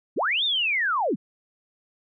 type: linear two-way sweep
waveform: sine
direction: up then down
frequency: 138.59 to 3729 to 138.59 Hz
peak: -21 dBFS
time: 0.16-1.16 s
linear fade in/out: 20 ms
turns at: 0.44 s
effects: none